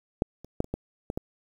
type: clicks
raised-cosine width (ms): 2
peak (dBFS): -9 / -30 / -10 / -28 / -16 / -17 / -16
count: 7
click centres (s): 0.221 / 0.446 / 0.604 / 0.644 / 0.74 / 1.101 / 1.175
effects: 8-bit